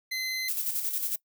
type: tone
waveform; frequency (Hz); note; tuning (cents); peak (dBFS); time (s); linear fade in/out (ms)
25% pulse; 2052; C7; -34; -26; 0.11-0.49; 10
type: noise with tremolo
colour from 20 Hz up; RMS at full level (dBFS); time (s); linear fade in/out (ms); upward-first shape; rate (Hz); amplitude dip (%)
violet; -29; 0.48-1.16; 5; square; 11; 45
effects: noise-tail reverb RT60 0.1 s tail -22 dB re dry